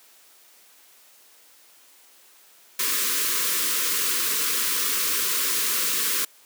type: band-stop noise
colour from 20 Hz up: white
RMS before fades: -24 dBFS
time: 2.79-6.25 s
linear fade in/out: 5 ms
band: 520 to 1000 Hz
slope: 96 dB/octave
effects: white hiss -54 dBFS RMS until 6.45 s + high-pass 300 Hz 12 dB/octave